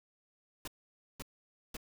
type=noise bursts; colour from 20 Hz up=pink; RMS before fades=-42 dBFS; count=3; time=0.65-1.768 s; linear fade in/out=2 ms; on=26 ms; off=520 ms; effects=none